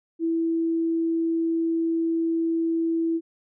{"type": "tone", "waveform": "sine", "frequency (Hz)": 329.6, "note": "E4", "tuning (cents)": 0, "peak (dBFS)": -21, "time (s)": [0.19, 3.21], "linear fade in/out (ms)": 50, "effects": []}